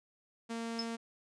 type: tone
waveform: sawtooth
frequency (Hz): 229.8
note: A#3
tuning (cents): -25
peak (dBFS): -33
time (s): 0.49-0.97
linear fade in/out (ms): 20
type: tone with exponential decay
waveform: sine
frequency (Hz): 5210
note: E8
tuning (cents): -21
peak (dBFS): -30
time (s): 0.79-0.88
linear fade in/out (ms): 2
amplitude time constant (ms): 19
effects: resampled to 22050 Hz